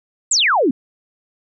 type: exponential sweep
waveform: sine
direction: down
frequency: 8270 to 231 Hz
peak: -12 dBFS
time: 0.31-0.71 s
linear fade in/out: 5 ms
effects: none

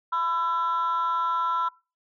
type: tone pair together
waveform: sine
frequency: 1004 / 1340.2 Hz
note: B5 / E6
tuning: +28 / +28 cents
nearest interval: perfect fourth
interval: 500 cents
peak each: -24 dBFS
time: 0.12-1.69 s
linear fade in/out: 10 ms
effects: noise-tail reverb RT60 0.3 s tail -24 dB re dry + tanh soft clip ceiling -19 dBFS

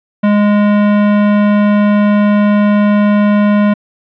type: tone with hard clipping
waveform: sine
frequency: 206.8 Hz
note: G#3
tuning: 7 cents flat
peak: -9 dBFS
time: 0.23-3.74 s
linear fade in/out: 10 ms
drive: 17 dB
effects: resampled to 11025 Hz

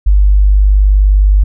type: tone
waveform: sine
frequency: 49.74 Hz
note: G1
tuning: 26 cents sharp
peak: -4 dBFS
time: 0.06-1.44 s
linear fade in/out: 10 ms
effects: none

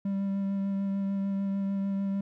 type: tone with vibrato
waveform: triangle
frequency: 196.6 Hz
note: G3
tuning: 5 cents sharp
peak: -25 dBFS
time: 0.05-2.21 s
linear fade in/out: 5 ms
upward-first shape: sine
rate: 6.7 Hz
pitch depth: 13 cents each way
effects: none

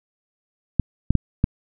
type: clicks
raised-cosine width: 5 ms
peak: -4 dBFS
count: 4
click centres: 0.797 / 1.106 / 1.153 / 1.441 s
effects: none

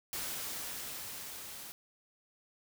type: noise with level ramp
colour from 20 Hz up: white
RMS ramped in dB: -38 to -47 dBFS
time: 0.13-1.72 s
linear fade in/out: 0 ms
effects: none

